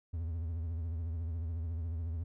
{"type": "tone with vibrato", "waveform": "triangle", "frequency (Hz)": 82.5, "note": "E2", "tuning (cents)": 2, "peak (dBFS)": -32, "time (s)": [0.13, 2.24], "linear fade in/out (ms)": 10, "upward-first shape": "triangle", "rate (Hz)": 14, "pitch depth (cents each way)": 120, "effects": []}